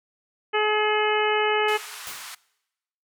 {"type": "harmonic tone", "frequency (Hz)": 425.2, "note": "G#4", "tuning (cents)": 41, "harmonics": [1, 2, 3, 4, 5, 6, 7], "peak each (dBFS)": [-23, -26, -28, -29, -30, -31, -31], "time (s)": [0.53, 1.78], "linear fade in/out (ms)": 20}
{"type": "band-pass noise", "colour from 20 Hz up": "pink", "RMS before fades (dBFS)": -39, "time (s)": [1.68, 2.35], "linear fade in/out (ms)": 5, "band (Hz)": [990, 13000], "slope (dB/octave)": 24}
{"type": "noise with exponential decay", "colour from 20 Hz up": "white", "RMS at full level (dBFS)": -34, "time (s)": [2.07, 2.39], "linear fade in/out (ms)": 0, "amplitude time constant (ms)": 68}
{"effects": ["noise-tail reverb RT60 0.9 s tail -22 dB re dry"]}